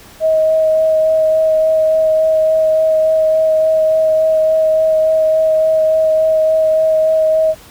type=tone with vibrato; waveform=sine; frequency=633 Hz; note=D#5; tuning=30 cents sharp; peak=-9 dBFS; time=0.2-7.55 s; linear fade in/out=50 ms; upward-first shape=sine; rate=3.5 Hz; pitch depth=10 cents each way; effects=pink hiss -40 dBFS RMS until 7.7 s